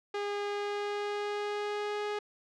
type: tone with pitch glide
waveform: sawtooth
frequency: 408.4 to 416.3 Hz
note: G#4 to G#4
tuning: -29 to +4 cents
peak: -28 dBFS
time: 0.14-2.19 s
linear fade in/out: 5 ms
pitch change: +33 cents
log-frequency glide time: 0.44-2.04 s
effects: low-pass 4000 Hz 12 dB/octave